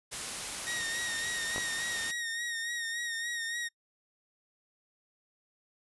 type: noise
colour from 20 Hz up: white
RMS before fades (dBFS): -37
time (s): 0.11-2.12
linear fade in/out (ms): 20
type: tone with vibrato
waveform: sawtooth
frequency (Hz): 1864.7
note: A#6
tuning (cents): 0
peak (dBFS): -30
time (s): 0.66-3.69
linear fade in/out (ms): 20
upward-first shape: sine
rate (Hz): 3.5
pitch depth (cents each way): 39
type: clicks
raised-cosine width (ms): 1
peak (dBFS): -23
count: 2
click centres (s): 1.561 / 1.581
effects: noise-tail reverb RT60 0.1 s tail -26 dB re dry + resampled to 24000 Hz